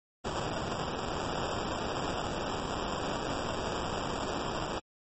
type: noise with sample-and-hold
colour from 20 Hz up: white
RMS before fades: -34 dBFS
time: 0.24-4.8 s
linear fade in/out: 20 ms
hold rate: 2100 Hz
effects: MP3 32 kbps